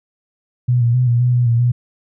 sine tone with pitch steps, 123.4 / 118.3 / 126 / 119.4 / 123.8 / 122.4 / 117 / 122 Hz, B2 / A#2 / B2 / A#2 / B2 / B2 / A#2 / B2, -1 / +26 / +35 / +42 / +5 / -15 / +7 / -21 cents, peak -11 dBFS, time 0.68-1.72 s, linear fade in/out 10 ms, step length 130 ms, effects none

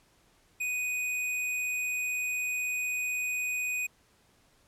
square tone, 2489 Hz, D#7, in tune, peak -30 dBFS, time 0.6-3.87 s, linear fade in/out 10 ms, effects pink hiss -65 dBFS RMS until 4.67 s + low-pass 12000 Hz 12 dB/octave

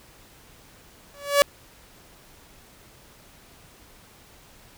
sawtooth tone with exponential growth, 570 Hz, C#5, 48 cents sharp, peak -7 dBFS, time 1.14-1.42 s, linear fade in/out 0 ms, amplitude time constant 60 ms, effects pink hiss -52 dBFS RMS until 4.77 s

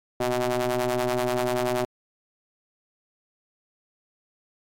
sawtooth ring-modulated tone, 125.3 Hz, B2, 25 cents sharp, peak -16 dBFS, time 0.2-1.85 s, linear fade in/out 5 ms, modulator 496 Hz, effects AAC 64 kbps

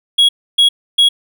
triangle tone bursts, 3322 Hz, G#7, in tune, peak -5 dBFS, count 3, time 0.18-1.09 s, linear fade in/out 10 ms, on 110 ms, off 290 ms, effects none

